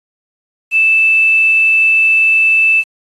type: tone with quantisation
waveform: sine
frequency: 2637 Hz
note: E7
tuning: in tune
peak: -7 dBFS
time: 0.71-2.84 s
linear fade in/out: 50 ms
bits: 6
effects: AAC 32 kbps